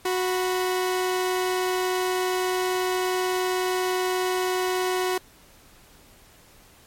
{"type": "tone pair together", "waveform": "sawtooth", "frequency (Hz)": [368.1, 987.8], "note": ["F#4", "B5"], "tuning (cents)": [-9, 0], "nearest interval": "octave + perfect fourth", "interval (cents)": 1709, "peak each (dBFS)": [-19, -29], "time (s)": [0.05, 5.18], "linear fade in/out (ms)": 5, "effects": ["pink hiss -53 dBFS RMS until 6.86 s", "MP3 64 kbps"]}